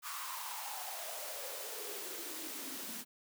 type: noise with high-pass filter sweep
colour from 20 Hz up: white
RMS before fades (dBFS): -43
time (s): 0.02-3.05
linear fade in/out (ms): 50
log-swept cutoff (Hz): 1200 to 220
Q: 6.5
effects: none